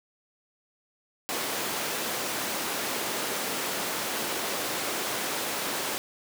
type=high-pass noise; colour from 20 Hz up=pink; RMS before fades=-31 dBFS; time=1.29-5.98 s; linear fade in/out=0 ms; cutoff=310 Hz; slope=12 dB/octave; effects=none